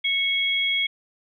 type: tone pair together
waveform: sine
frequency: 2207 / 3307 Hz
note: C#7 / G#7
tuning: -8 / -8 cents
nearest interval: perfect fifth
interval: 700 cents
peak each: -23 dBFS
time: 0.04-0.87 s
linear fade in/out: 10 ms
effects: none